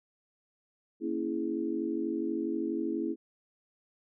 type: chord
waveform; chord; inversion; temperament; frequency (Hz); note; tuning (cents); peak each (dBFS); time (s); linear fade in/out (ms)
sine; A# half-diminished seventh; none; equal with one note detuned; 233.1 / 277.2 / 329.6 / 417.5; A#3 / C#4 / E4 / G#4; 0 / 0 / 0 / +9; -37 / -36 / -32 / -38; 1-3.16; 50
effects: none